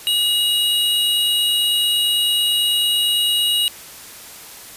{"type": "tone pair together", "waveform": "square", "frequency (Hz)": [2880, 3829], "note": ["F#7", "A#7"], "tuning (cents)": [-47, 46], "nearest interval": "perfect fourth", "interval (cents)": 493, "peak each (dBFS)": [-17, -22], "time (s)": [0.07, 3.68], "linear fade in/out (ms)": 0, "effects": ["white hiss -38 dBFS RMS until 4.76 s", "resampled to 32000 Hz"]}